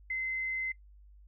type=tone; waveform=sine; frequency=2060 Hz; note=C7; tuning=28 cents flat; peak=-31 dBFS; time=0.1-0.72 s; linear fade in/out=5 ms; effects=noise-tail reverb RT60 0.1 s tail -20 dB re dry + added 50 Hz sine -53 dBFS peak until 1.27 s